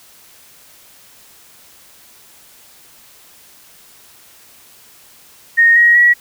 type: tone with pitch steps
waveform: sine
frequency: 1855 / 1889.6 / 1924.9 Hz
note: A#6 / A#6 / B6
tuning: -9 / +23 / -45 cents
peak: -6 dBFS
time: 5.57-6.14 s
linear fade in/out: 20 ms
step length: 190 ms
effects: white hiss -45 dBFS RMS until 6.2 s